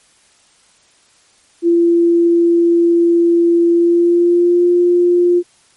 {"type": "tone with pitch glide", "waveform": "sine", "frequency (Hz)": [340.7, 351.5], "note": ["F4", "F4"], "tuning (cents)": [-43, 11], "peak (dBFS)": -8, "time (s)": [1.62, 5.43], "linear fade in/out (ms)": 50, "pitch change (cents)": 54, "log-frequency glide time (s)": [3.7, 4.68], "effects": ["white hiss -52 dBFS RMS until 5.76 s", "MP3 48 kbps"]}